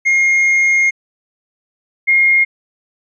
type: tone pair in turn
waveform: triangle / sine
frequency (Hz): 2137 / 2137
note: C7 / C7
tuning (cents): +36 / +36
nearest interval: unison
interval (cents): 0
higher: neither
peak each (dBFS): -8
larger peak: neither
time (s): 0.05-0.91 / 2.07-2.45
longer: first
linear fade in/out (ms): 20
effects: resampled to 22050 Hz